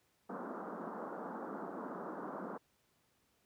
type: band-pass noise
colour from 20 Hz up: pink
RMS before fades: -44 dBFS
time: 0.29-2.58 s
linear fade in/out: 10 ms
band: 190 to 1400 Hz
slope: 48 dB/octave
effects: pink hiss -75 dBFS RMS until 3.45 s + high-pass 80 Hz 12 dB/octave